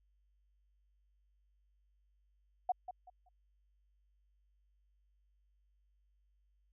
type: tone with echo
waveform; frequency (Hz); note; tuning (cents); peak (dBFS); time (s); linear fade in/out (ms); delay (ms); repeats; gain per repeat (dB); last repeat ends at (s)
sine; 731; F#5; -21; -28; 2.69-2.72; 5; 190; 3; -12; 3.29
effects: added 50 Hz sine -70 dBFS peak until 6.72 s